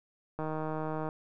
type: click train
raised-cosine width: 1 ms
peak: -22 dBFS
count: 110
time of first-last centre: 0.39-1.089 s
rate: 156 Hz
effects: none